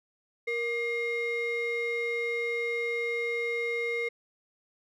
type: ring-modulated tone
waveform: triangle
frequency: 830.6 Hz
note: G#5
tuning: in tune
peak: -23 dBFS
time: 0.47-4.09 s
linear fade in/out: 10 ms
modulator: 1300 Hz
effects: none